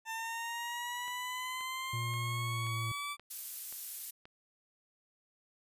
20% pulse linear sweep, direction up, 893 to 1163 Hz, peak -32 dBFS, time 0.05-3.17 s, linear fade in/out 50 ms
click train, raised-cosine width 0.3 ms, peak -36 dBFS, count 7, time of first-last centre 1.08-4.255 s, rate 1.89 Hz
triangle tone with pitch glide, 117.4 to 113.47 Hz, A#2 to A#2, +13 to -46 cents, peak -33 dBFS, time 1.93-2.92 s, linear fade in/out 5 ms, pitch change -59 cents, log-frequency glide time 2.4-2.72 s
violet noise, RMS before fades -39 dBFS, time 3.3-4.11 s, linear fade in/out 10 ms
effects resampled to 32000 Hz

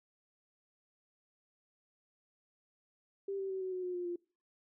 sine tone with pitch steps, 393.8 / 387 / 380.4 / 373.9 / 367.4 / 361.1 / 354.9 / 348.8 Hz, G4 / G4 / F#4 / F#4 / F#4 / F#4 / F4 / F4, +8 / -22 / +48 / +18 / -12 / -42 / +28 / -2 cents, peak -35 dBFS, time 3.28-4.16 s, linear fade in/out 5 ms, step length 110 ms, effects noise-tail reverb RT60 0.4 s tail -25 dB re dry

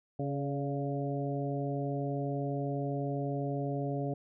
harmonic tone with a mistuned harmonic, 140 Hz, C#3, 18 cents sharp, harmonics 1 / 2 / 3 / 4 / 5, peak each -34 / -37 / -39 / -40 / -41 dBFS, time 0.19-4.14 s, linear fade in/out 5 ms, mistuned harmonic 4, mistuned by +37 cents, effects none

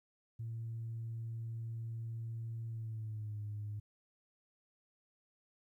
sine tone with pitch glide, 114.2 to 104.72 Hz, A#2 to G#2, -35 to +15 cents, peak -38 dBFS, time 0.39-3.8 s, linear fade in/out 10 ms, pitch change -150 cents, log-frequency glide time 2.68-3.4 s, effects tanh soft clip ceiling -35 dBFS + 13-bit

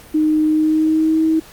sine tone with pitch glide, 308.8 to 319.1 Hz, D#4 to D#4, -13 to +44 cents, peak -12 dBFS, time 0.14-1.4 s, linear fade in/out 10 ms, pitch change +57 cents, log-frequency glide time 0.46-1.24 s, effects pink hiss -42 dBFS RMS until 1.52 s + Opus 48 kbps

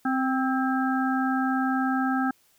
harmonic tone with a mistuned harmonic, 261.6 Hz, C4, in tune, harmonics 1 / 3 / 5 / 6, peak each -24 / -29 / -31 / -32 dBFS, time 0.05-2.31 s, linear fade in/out 5 ms, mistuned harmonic 6, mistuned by +37 cents, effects white hiss -63 dBFS RMS until 2.58 s

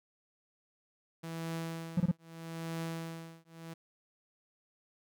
sawtooth tone with tremolo, 164.5 Hz, E3, 3 cents flat, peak -31 dBFS, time 1.23-3.74 s, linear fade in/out 10 ms, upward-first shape triangle, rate 0.79 Hz, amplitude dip 100%
triangle tone bursts, 174.61 Hz, F3, in tune, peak -22 dBFS, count 3, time 1.97-2.115 s, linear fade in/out 5 ms, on 33 ms, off 23 ms
effects none

